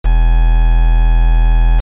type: tone with quantisation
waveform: triangle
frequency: 41.11 Hz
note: E1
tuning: 4 cents flat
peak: -4 dBFS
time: 0.04-1.81 s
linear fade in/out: 20 ms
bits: 4
effects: resampled to 8000 Hz